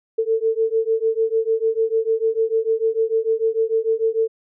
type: beating tone pair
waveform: sine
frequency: 444.2 / 450.9 Hz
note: A4 / A4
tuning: +16 / +42 cents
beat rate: 6.7 Hz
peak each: -20 dBFS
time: 0.18-4.28 s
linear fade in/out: 10 ms
effects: none